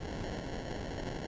pink noise with sample-and-hold, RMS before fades -39 dBFS, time 0-1.27 s, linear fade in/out 10 ms, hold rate 1225 Hz, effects resampled to 16000 Hz

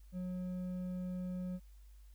sine tone with hard clipping, 181.8 Hz, F#3, 30 cents flat, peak -39 dBFS, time 0.12-1.6 s, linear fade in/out 50 ms, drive 5 dB, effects added 50 Hz sine -54 dBFS peak until 2.14 s + white hiss -73 dBFS RMS until 2.14 s

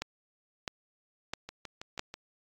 two click trains, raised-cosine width 0.2 ms, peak -24 / -16 dBFS, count 5 / 4, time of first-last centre 1.49-2.14 / 0.02-1.994 s, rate 6.15 / 1.52 Hz, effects AAC 64 kbps

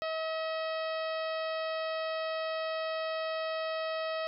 harmonic tone with a mistuned harmonic, 640 Hz, D#5, 49 cents sharp, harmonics 1 / 2 / 3 / 4 / 5 / 6 / 7 / 8, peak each -33 / -39 / -43 / -45 / -47 / -49 / -50 / -51 dBFS, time 0.02-4.27 s, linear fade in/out 0 ms, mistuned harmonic 5, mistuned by -15 cents, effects none

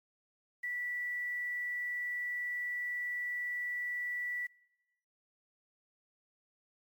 sine tone with quantisation, 1958 Hz, B6, 15 cents flat, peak -34 dBFS, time 0.63-4.47 s, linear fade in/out 10 ms, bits 10, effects noise-tail reverb RT60 1.0 s tail -24 dB re dry + MP3 96 kbps

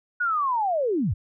sine linear sweep, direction down, 1480 to 67.8 Hz, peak -21 dBFS, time 0.2-1.14 s, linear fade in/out 10 ms, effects none

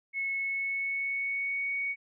sine tone with pitch glide, 2193 to 2234 Hz, C#7 to C#7, -19 to +13 cents, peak -29 dBFS, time 0.13-1.96 s, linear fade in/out 50 ms, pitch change +32 cents, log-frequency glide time 0.32-1.72 s, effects none

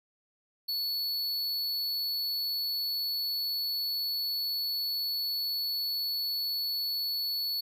square tone, 4422 Hz, C#8, 5 cents flat, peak -30 dBFS, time 0.68-7.61 s, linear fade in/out 10 ms, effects none

